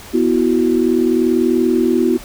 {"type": "chord", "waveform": "sine", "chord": "B suspended fourth", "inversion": "none", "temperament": "equal", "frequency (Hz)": [246.9, 329.6, 370], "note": ["B3", "E4", "F#4"], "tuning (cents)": [0, 0, 0], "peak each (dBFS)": -16, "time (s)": [0.13, 2.18], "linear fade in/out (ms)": 20, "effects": ["pink hiss -36 dBFS RMS until 2.24 s"]}